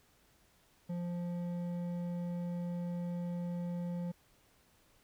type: tone with hard clipping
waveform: sine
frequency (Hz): 174.61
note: F3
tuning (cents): 0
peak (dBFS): -37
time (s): 0.89-4.12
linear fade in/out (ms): 10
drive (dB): 8
effects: pink hiss -68 dBFS RMS until 5.03 s